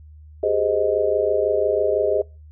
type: chord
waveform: sine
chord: Ab major seventh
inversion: third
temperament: just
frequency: 389.3 / 415.3 / 519.1 / 623 Hz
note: G4 / Ab4 / C5 / Eb5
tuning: -12 / 0 / -14 / +2 cents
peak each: -26 / -21 / -24 / -21 dBFS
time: 0.43-2.22 s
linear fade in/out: 5 ms
effects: noise-tail reverb RT60 0.3 s tail -24 dB re dry + added 76 Hz sine -41 dBFS peak until 2.51 s